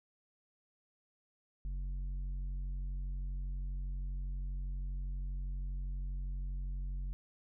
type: tone with tanh clipping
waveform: sine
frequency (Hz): 46.24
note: F#1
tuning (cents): 0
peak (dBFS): -37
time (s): 1.65-7.13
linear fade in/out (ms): 0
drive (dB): 7
effects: none